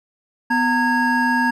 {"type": "tone cluster", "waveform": "triangle", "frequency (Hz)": [247.8, 913, 1651], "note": ["B3", "A#5", "G#6"], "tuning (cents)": [6, -36, -11], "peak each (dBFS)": -18, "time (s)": [0.5, 1.51], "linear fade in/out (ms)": 10, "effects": []}